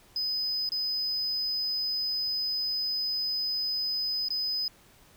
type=tone with dropouts; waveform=sine; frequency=5020 Hz; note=D#8; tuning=15 cents sharp; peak=-25 dBFS; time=0.16-4.68 s; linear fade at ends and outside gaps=2 ms; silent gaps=0.691-0.719 / 4.285-4.304 s; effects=tanh soft clip ceiling -26 dBFS + pink hiss -58 dBFS RMS until 5.16 s